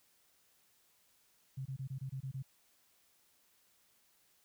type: tone bursts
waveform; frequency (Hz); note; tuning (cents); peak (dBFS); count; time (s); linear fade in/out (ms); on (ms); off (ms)
sine; 133.3; C3; +33; -38; 8; 1.57-2.426; 10; 86; 24
effects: white hiss -71 dBFS RMS until 4.44 s